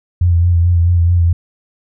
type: tone with vibrato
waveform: sine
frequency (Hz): 86.4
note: F2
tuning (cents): -18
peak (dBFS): -8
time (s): 0.21-1.33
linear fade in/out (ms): 5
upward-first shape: sine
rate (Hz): 4.6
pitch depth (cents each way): 39
effects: none